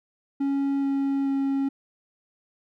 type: tone with pitch steps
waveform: triangle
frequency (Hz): 277.2 / 275.4 / 273.7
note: C#4 / C#4 / C#4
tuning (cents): 0 / -11 / -22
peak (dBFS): -20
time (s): 0.4-1.69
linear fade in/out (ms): 10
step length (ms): 430
effects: none